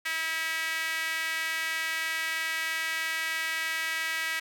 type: tone with high-pass filter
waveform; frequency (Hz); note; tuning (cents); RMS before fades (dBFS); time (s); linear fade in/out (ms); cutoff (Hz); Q
sawtooth; 323.1; E4; -35; -31; 0.05-4.4; 10; 1900; 3.2
effects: none